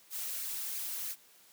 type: noise with flanger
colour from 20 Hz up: blue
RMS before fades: -38 dBFS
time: 0.1-1.16 s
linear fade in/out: 50 ms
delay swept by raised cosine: 0.44 to 3.24 ms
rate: 3 Hz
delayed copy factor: +0.5
effects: white hiss -61 dBFS RMS until 1.52 s + high-pass 150 Hz 12 dB/octave